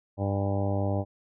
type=harmonic tone with a mistuned harmonic; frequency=99.1 Hz; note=G2; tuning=19 cents sharp; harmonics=1 / 2 / 3 / 4 / 5 / 6 / 7 / 8 / 9 / 10; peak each=-27 / -34 / -34 / -39 / -38 / -33 / -42 / -38 / -45 / -48 dBFS; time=0.17-1.05 s; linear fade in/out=50 ms; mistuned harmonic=9; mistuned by=-68 cents; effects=none